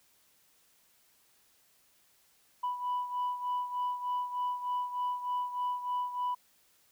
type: beating tone pair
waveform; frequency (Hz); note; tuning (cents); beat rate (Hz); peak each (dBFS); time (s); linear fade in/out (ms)
sine; 987.8 / 991.1; B5 / B5; 0 / +6; 3.3; -31 / -36; 2.63-6.35; 10
effects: tanh soft clip ceiling -27 dBFS + white hiss -67 dBFS RMS until 6.91 s